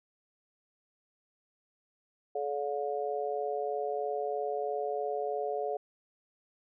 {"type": "harmonic tone", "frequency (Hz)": 143.1, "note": "D3", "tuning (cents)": -45, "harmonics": [3, 4, 5], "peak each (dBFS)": [-34, -36, -35], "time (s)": [2.35, 5.77], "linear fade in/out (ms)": 5, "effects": []}